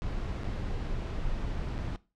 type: noise with dropouts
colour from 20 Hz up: brown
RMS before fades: -33 dBFS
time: 0.02-1.96 s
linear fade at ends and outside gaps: 0 ms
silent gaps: 0.434-0.442 / 1.78-1.788 s
effects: noise-tail reverb RT60 0.3 s tail -19 dB re dry + low-pass 5000 Hz 12 dB/octave